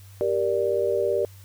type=chord; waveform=sine; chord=G minor; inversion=none; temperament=just; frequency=392 / 470.4 / 588 Hz; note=G4 / Bb4 / D5; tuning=0 / +16 / +2 cents; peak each=-25 dBFS; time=0.21-1.25 s; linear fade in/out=0 ms; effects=added 97 Hz sine -44 dBFS peak until 1.44 s + white hiss -54 dBFS RMS until 1.44 s